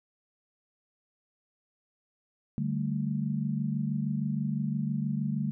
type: chord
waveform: sine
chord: D suspended fourth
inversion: none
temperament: equal with one note detuned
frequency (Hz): 146.83 / 193.86 / 220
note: D3 / G3 / A3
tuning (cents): 0 / -19 / 0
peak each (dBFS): -31 / -33 / -32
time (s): 2.58-5.51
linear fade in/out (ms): 0
effects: none

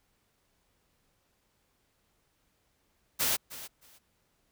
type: noise with echo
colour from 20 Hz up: white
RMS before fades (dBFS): -28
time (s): 3.19-3.37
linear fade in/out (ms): 20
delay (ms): 310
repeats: 2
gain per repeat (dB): -15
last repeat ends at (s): 3.99
effects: pink hiss -73 dBFS RMS until 4.51 s

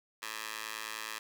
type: tone with high-pass filter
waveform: 15% pulse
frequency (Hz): 109.4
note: A2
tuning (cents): -9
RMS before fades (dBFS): -41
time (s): 0.22-1.19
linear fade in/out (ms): 10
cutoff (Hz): 1500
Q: 0.9
effects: none

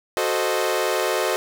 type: chord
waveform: sawtooth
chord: F# diminished seventh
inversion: none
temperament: equal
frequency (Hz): 370 / 440 / 523.3 / 622.3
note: F#4 / A4 / C5 / Eb5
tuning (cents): 0 / 0 / 0 / 0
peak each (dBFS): -22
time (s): 0.17-1.36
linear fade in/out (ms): 0
effects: none

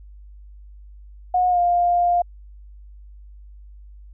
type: tone with pitch glide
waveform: sine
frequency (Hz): 726 to 702.1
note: F#5 to F5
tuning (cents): -33 to +9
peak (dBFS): -15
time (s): 1.34-2.22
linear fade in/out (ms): 5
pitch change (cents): -58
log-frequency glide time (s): 1.49-1.59
effects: added 50 Hz sine -40 dBFS peak until 4.13 s

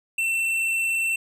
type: tone with hard clipping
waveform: triangle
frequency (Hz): 2691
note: E7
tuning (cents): +35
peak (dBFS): -23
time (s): 0.18-1.16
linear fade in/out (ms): 5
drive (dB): 12
effects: none

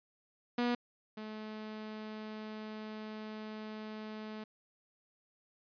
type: tone pair in turn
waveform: sawtooth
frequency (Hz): 242 / 215.6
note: B3 / A3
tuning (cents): -35 / -35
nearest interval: major second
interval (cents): 200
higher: first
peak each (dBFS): -26 / -38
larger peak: first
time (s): 0.58-0.75 / 1.17-4.44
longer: second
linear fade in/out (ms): 5
effects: resampled to 11025 Hz

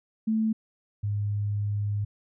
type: tone pair in turn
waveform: sine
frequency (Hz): 220 / 103.02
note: A3 / G#2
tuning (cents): 0 / -13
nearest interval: octave + minor second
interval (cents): 1313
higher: first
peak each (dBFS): -22 / -25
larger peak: first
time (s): 0.27-0.53 / 1.03-2.05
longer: second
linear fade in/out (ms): 10
effects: none

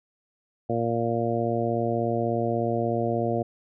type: harmonic tone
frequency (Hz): 116.54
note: A#2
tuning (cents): 0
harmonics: 1 / 2 / 3 / 4 / 5 / 6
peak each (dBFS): -30 / -30 / -30 / -30 / -30 / -30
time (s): 0.69-3.43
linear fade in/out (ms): 10
effects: none

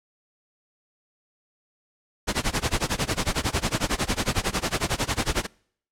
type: noise with tremolo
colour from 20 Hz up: pink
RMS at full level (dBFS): -22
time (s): 2.27-5.47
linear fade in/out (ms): 20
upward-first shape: sine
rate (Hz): 11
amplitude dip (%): 95
effects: noise-tail reverb RT60 0.6 s tail -26 dB re dry + low-pass 9000 Hz 12 dB/octave

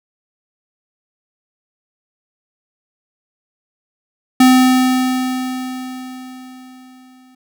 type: tone with exponential decay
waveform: square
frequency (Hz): 256.2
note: C4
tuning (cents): -36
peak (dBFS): -6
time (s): 4.4-7.35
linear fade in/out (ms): 5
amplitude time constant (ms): 640
effects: none

